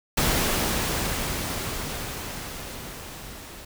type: noise with level ramp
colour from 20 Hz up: pink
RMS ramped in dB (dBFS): -22 to -42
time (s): 0.17-3.65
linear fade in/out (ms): 5
effects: none